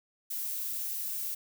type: noise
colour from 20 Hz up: violet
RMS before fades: -35 dBFS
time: 0.3-1.35 s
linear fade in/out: 10 ms
effects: none